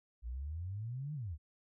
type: exponential two-way sweep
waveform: sine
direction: up then down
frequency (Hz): 55.6 to 155.56 to 69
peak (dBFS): -38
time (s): 0.22-1.38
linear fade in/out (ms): 50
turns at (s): 1.14
effects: none